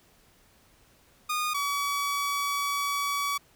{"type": "tone pair in turn", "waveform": "sawtooth", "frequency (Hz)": [1227, 1138.2], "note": ["D#6", "C#6"], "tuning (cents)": [-25, 45], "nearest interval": "minor second", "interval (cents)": 130, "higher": "first", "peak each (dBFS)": -23, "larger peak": "neither", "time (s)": [[1.29, 1.54], [1.54, 3.38]], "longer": "second", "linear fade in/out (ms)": 10, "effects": ["pink hiss -61 dBFS RMS until 3.55 s"]}